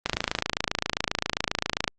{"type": "click train", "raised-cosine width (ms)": 0.2, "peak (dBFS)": -6, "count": 51, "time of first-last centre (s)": [0.06, 1.878], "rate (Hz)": 27.5, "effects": ["low-pass 7000 Hz 12 dB/octave", "Opus 32 kbps"]}